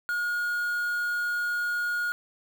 triangle tone with quantisation, 1436 Hz, F6, 48 cents sharp, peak -24 dBFS, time 0.09-2.12 s, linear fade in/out 0 ms, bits 7, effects none

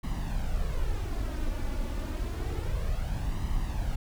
brown noise with flanger, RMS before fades -30 dBFS, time 0.03-3.96 s, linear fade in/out 10 ms, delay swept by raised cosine 1 to 3.5 ms, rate 0.29 Hz, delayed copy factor +0.6, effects none

